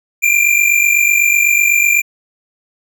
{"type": "tone pair together", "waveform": "square", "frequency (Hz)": [2358, 2406], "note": ["D7", "D7"], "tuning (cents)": [6, 41], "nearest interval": "unison", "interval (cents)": 35, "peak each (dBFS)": -13, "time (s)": [0.22, 2.02], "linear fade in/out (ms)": 20, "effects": []}